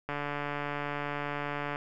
click train, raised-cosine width 0.5 ms, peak -19 dBFS, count 243, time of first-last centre 0.09-1.759 s, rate 145 Hz, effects none

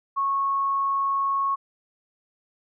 sine tone, 1100 Hz, C#6, 14 cents flat, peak -21 dBFS, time 0.16-1.56 s, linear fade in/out 20 ms, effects none

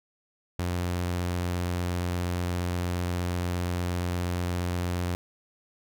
sawtooth tone, 88.5 Hz, F2, 23 cents sharp, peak -23 dBFS, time 0.59-5.15 s, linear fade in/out 0 ms, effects none

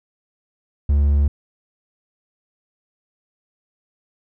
triangle tone, 71.8 Hz, D2, 39 cents flat, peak -11 dBFS, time 0.89-1.28 s, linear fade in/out 5 ms, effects none

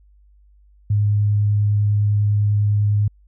sine tone with vibrato, 103.7 Hz, G#2, 2 cents flat, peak -14 dBFS, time 0.9-3.08 s, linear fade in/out 5 ms, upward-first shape triangle, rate 10 Hz, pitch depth 8 cents each way, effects added 50 Hz sine -49 dBFS peak until 3.27 s

